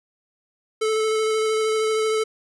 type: tone with vibrato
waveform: square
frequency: 436.8 Hz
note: A4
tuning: 13 cents flat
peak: -20 dBFS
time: 0.81-2.24 s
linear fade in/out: 10 ms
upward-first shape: sine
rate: 13 Hz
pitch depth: 13 cents each way
effects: resampled to 24000 Hz